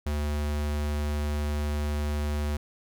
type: tone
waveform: square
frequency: 74 Hz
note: D2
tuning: 14 cents sharp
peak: -27 dBFS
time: 0.06-2.57 s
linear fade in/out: 5 ms
effects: none